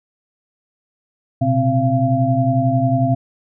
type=tone cluster; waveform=sine; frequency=120.6 / 131.7 / 261.4 / 683 Hz; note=B2 / C3 / C4 / F5; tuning=-41 / +12 / -1 / -39 cents; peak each=-19 dBFS; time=1.41-3.15 s; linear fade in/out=10 ms; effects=none